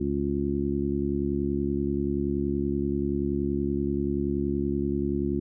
harmonic tone, 70.5 Hz, C#2, 30 cents sharp, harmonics 1 / 2 / 3 / 4 / 5, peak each -33 / -34 / -30 / -30 / -29 dBFS, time 0-5.4 s, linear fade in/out 10 ms, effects none

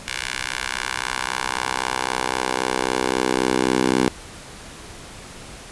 10% pulse tone with high-pass filter sweep, 63.8 Hz, C2, 43 cents flat, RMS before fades -23 dBFS, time 0.08-4.08 s, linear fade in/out 0 ms, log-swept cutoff 2000 to 270 Hz, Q 1.2, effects pink hiss -39 dBFS RMS until 5.71 s + resampled to 24000 Hz

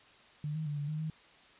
sine tone with pitch steps, 149.4 / 157.2 / 147.1 / 144.8 / 153.8 / 157.3 Hz, D3 / D#3 / D3 / D3 / D#3 / D#3, +30 / +18 / +3 / -24 / -20 / +19 cents, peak -33 dBFS, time 0.44-1.1 s, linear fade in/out 2 ms, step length 110 ms, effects white hiss -59 dBFS RMS until 1.59 s + resampled to 8000 Hz

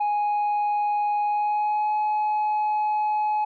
sine tone with pitch glide, 830.6 to 847.6 Hz, G#5 to G#5, 0 to +35 cents, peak -18 dBFS, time 0-3.45 s, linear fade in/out 10 ms, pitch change +35 cents, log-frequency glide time 1.25-1.93 s, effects tanh soft clip ceiling -20 dBFS

